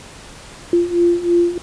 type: beating tone pair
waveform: sine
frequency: 344.2 / 347.3 Hz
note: F4 / F4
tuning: -25 / -10 cents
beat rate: 3.1 Hz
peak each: -17 / -14 dBFS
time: 0.73-1.58 s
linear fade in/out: 2 ms
effects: pink hiss -38 dBFS RMS until 1.62 s + resampled to 22050 Hz